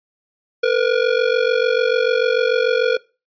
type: ring-modulated tone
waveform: square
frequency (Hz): 479.2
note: A#4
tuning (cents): +48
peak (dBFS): -12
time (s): 0.63-2.97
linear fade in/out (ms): 5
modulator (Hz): 23.4
effects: noise-tail reverb RT60 0.3 s tail -22 dB re dry + resampled to 11025 Hz